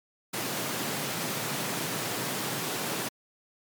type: high-pass noise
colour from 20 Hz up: pink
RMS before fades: -32 dBFS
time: 0.33-3.09 s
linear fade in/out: 10 ms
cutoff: 120 Hz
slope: 48 dB/octave
effects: MP3 96 kbps

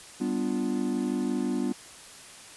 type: chord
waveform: triangle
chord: G dominant seventh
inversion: none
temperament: equal with one note detuned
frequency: 196 / 248.1 / 293.7 / 349.2 Hz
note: G3 / B3 / D4 / F4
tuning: 0 / +8 / 0 / 0 cents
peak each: -31 / -27 / -30 / -32 dBFS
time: 0.2-1.73 s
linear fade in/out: 10 ms
effects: white hiss -47 dBFS RMS until 2.56 s + resampled to 24000 Hz

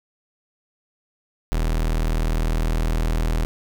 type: tone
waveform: 40% pulse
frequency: 39.92 Hz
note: D#1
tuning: 45 cents sharp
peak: -18 dBFS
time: 1.52-3.45 s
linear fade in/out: 0 ms
effects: none

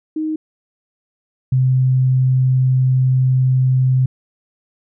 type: tone pair in turn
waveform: sine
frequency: 312.1 / 129.42 Hz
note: D#4 / C3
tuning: +5 / -19 cents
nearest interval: octave + minor third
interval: 1524 cents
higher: first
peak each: -18 / -11 dBFS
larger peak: second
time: 0.16-0.36 / 1.52-4.06 s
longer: second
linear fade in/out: 5 ms
effects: none

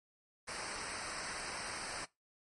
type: noise with comb filter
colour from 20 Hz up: pink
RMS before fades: -42 dBFS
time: 0.47-2.06 s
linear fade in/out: 20 ms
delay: 0.29 ms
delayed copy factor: -0.8
effects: noise-tail reverb RT60 0.2 s tail -21 dB re dry + MP3 48 kbps

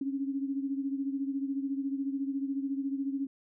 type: beating tone pair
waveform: sine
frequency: 272.3 / 286.3 Hz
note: C#4 / D4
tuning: -31 / -44 cents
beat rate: 14 Hz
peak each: -31 / -37 dBFS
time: 0.01-3.27 s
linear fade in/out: 5 ms
effects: none

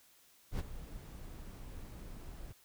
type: noise with ADSR envelope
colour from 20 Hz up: brown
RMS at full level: -33 dBFS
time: 0.51-2.53 s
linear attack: 84 ms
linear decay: 23 ms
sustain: -14 dB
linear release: 15 ms
effects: white hiss -65 dBFS RMS until 2.64 s

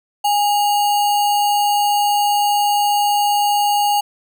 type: tone with sample-and-hold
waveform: sine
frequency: 821 Hz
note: G#5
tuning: 20 cents flat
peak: -13 dBFS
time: 0.24-4.01 s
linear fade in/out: 10 ms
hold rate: 3675 Hz
effects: none

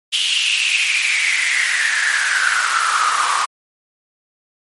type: noise with high-pass filter sweep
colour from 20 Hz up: pink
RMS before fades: -17 dBFS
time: 0.12-3.46 s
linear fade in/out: 20 ms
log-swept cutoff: 3100 to 1100 Hz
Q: 8.2
effects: MP3 48 kbps

